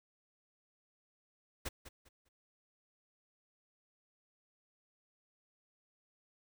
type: noise with echo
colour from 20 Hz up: pink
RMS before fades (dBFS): -39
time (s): 1.65-1.69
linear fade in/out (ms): 10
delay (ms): 200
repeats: 3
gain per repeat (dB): -12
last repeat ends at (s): 2.29
effects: none